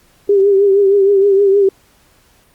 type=tone with vibrato; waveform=sine; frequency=396.5 Hz; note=G4; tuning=20 cents sharp; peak=-7 dBFS; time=0.29-1.69 s; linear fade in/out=5 ms; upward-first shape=triangle; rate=6.4 Hz; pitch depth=63 cents each way; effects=pink hiss -52 dBFS RMS until 2.54 s + Opus 48 kbps